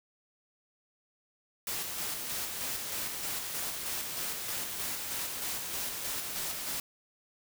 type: noise with tremolo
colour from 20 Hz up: white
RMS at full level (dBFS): -35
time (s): 1.67-6.8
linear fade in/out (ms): 2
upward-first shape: square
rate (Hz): 3.2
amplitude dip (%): 30
effects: none